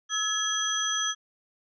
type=tone cluster; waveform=sine; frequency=1293 / 1693 / 3287 / 6040 Hz; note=E6 / G#6 / G#7 / F#8; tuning=-34 / +33 / -19 / +35 cents; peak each=-33 / -33 / -29 / -30 dBFS; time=0.09-1.15 s; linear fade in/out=50 ms; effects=none